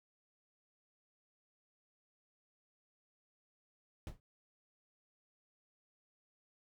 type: noise with exponential decay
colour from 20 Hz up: brown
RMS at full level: -36 dBFS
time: 4.07-4.2 s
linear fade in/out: 1 ms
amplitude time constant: 27 ms
effects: none